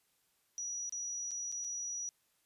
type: tone with dropouts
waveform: sine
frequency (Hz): 5830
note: F#8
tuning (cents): -26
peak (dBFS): -37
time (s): 0.58-2.09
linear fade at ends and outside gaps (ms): 0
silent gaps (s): 0.894-0.924 / 1.309-1.315 / 1.517-1.524 / 1.642-1.646
effects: white hiss -75 dBFS RMS until 2.45 s + resampled to 32000 Hz